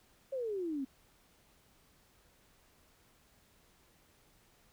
sine exponential sweep, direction down, 554.4 to 258.4 Hz, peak -34 dBFS, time 0.32-0.85 s, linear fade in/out 10 ms, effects pink hiss -67 dBFS RMS until 4.72 s

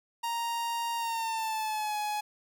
45% pulse tone with pitch glide, 933 to 840.9 Hz, A#5 to G#5, +1 to +21 cents, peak -30 dBFS, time 0.23-2.21 s, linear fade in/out 10 ms, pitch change -180 cents, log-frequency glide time 0.96-1.96 s, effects none

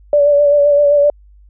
sine tone with vibrato, 579 Hz, D5, 25 cents flat, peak -7 dBFS, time 0.13-1.1 s, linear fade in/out 2 ms, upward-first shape sine, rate 7.7 Hz, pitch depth 28 cents each way, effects added 50 Hz sine -41 dBFS peak until 1.49 s

